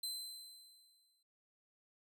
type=tone with exponential decay; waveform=sawtooth; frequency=4071 Hz; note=C8; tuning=48 cents flat; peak=-35 dBFS; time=0.03-1.23 s; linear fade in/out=5 ms; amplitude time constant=260 ms; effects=none